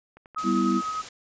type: click train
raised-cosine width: 0.5 ms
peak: -33 dBFS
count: 5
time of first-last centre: 0.17-0.524 s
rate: 11.3 Hz
type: tone with tremolo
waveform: sine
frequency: 1267 Hz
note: D#6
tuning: 31 cents sharp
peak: -26 dBFS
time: 0.36-1.02 s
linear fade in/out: 10 ms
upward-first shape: sine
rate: 10 Hz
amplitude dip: 35%
type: noise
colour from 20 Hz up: white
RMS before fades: -39 dBFS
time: 0.38-1.09 s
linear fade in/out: 5 ms
type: chord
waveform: sine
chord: E minor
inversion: first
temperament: equal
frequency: 196 / 246.9 / 329.6 Hz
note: G3 / B3 / E4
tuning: 0 / 0 / 0 cents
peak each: -25 dBFS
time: 0.43-0.82 s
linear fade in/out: 50 ms
effects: resampled to 16000 Hz